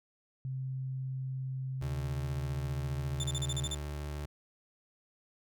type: tone with pitch glide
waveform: sine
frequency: 131.4 to 132.62 Hz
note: C3 to C3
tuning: +8 to +24 cents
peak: -34 dBFS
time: 0.45-3.66 s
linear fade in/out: 0 ms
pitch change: +16 cents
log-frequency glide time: 2.1-3.03 s
type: tone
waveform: 30% pulse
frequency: 73.42 Hz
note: D2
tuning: in tune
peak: -34 dBFS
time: 1.81-4.26 s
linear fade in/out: 10 ms
type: tone bursts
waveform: 25% pulse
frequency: 3551 Hz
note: A7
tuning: 15 cents sharp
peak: -31 dBFS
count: 8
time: 3.2-3.747 s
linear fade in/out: 2 ms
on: 36 ms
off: 37 ms
effects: none